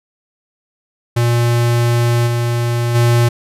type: tone with level steps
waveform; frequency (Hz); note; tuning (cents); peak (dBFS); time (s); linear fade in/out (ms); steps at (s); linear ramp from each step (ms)
square; 118.9; A#2; +35; -12 / -15 / -10; 1.16-3.29; 10; 2.26 / 2.94; 20
effects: resampled to 32000 Hz